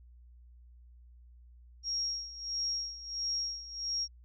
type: tone with tremolo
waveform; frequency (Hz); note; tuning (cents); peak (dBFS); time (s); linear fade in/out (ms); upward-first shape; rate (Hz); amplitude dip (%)
sine; 5588; F8; 0; -30; 1.83-4.08; 50; sine; 1.5; 80
effects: added 60 Hz sine -53 dBFS peak until 4.24 s